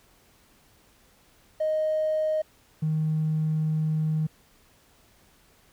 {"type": "tone pair in turn", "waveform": "triangle", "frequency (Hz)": [622.3, 156.12], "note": ["D#5", "D#3"], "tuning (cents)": [0, 6], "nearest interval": "2 octaves", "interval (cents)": 2394, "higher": "first", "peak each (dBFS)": -19, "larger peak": "neither", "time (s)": [[1.6, 2.42], [2.82, 4.27]], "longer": "second", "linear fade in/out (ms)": 10, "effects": ["tanh soft clip ceiling -20 dBFS", "pink hiss -60 dBFS RMS until 5.72 s"]}